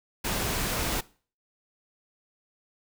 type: noise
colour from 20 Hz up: pink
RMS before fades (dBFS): -29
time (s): 0.24-1.01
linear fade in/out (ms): 10
effects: noise-tail reverb RT60 0.4 s tail -20 dB re dry